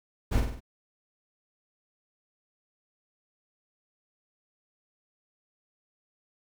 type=noise with echo; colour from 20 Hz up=brown; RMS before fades=-24 dBFS; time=0.31-0.41 s; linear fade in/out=20 ms; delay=49 ms; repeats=4; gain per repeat=-5 dB; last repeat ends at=0.606 s; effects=none